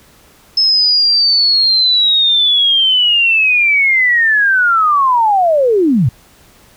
sine linear sweep, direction down, 5230 to 103.83 Hz, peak -8 dBFS, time 0.57-6.09 s, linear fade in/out 5 ms, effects pink hiss -46 dBFS RMS until 6.76 s

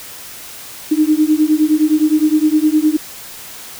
sine beating tone pair, 302.6 / 312.3 Hz, D#4 / D#4, -48 / +7 cents, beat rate 9.7 Hz, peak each -13 dBFS, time 0.91-2.97 s, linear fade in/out 10 ms, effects white hiss -33 dBFS RMS until 3.79 s

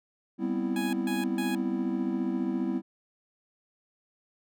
triangle chord, C major seventh, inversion second, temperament equal, 196 / 246.9 / 261.6 / 329.6 Hz, G3 / B3 / C4 / E4, 0 / 0 / 0 / 0 cents, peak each -31 / -30 / -32 / -30 dBFS, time 0.38-2.82 s, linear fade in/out 50 ms
15% pulse tone bursts, 830.6 Hz, G#5, in tune, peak -28 dBFS, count 3, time 0.76-1.55 s, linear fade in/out 2 ms, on 170 ms, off 140 ms
effects none

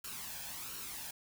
white noise with flanger, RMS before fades -44 dBFS, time 0.04-1.11 s, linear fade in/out 5 ms, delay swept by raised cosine 0.71 to 1.23 ms, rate 1.4 Hz, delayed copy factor +0.6, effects none

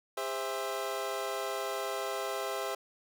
25% pulse chord, Ab augmented, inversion none, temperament equal with one note detuned, 404.6 / 523.3 / 659.3 Hz, Ab4 / C5 / E5, -45 / 0 / 0 cents, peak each -34 dBFS, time 0.17-2.75 s, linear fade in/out 5 ms, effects none

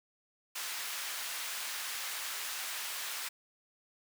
pink high-pass noise, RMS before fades -39 dBFS, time 0.55-3.29 s, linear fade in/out 10 ms, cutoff 1400 Hz, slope 12 dB/octave, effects none

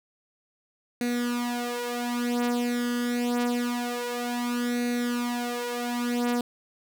sawtooth tone with flanger, 241.9 Hz, B3, 36 cents flat, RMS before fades -28 dBFS, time 1.01-6.41 s, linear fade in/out 2 ms, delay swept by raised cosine 0.47 to 4.77 ms, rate 0.26 Hz, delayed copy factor +0.8, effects none

